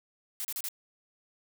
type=noise bursts; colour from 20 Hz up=blue; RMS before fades=-35 dBFS; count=4; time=0.4-0.686 s; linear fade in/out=0 ms; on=46 ms; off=34 ms; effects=none